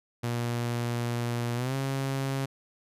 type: tone with pitch glide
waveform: sawtooth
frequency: 119.3 to 135.47 Hz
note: A#2 to C#3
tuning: +41 to -39 cents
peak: -24 dBFS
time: 0.23-2.46 s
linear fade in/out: 10 ms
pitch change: +220 cents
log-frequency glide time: 1.55-1.75 s
effects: resampled to 32000 Hz